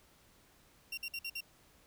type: tone bursts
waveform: 30% pulse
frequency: 2752 Hz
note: F7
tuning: 26 cents flat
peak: -35 dBFS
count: 5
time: 0.92-1.407 s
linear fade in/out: 5 ms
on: 55 ms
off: 53 ms
effects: pink hiss -65 dBFS RMS until 1.86 s